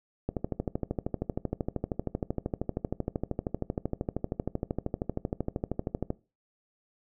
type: click train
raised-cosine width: 2 ms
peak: -16 dBFS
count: 76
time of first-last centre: 0.29-6.104 s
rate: 12.9 Hz
effects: noise-tail reverb RT60 0.3 s tail -20 dB re dry